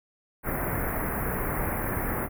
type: band-stop noise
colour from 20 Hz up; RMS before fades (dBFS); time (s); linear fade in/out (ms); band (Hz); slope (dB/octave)
pink; -29; 0.43-2.29; 50; 2100 to 11000; 48
effects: none